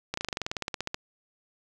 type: slowing click train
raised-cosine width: 0.2 ms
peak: -13 dBFS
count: 17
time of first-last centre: 0.14-0.944 s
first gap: 34 ms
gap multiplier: 1.05
effects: none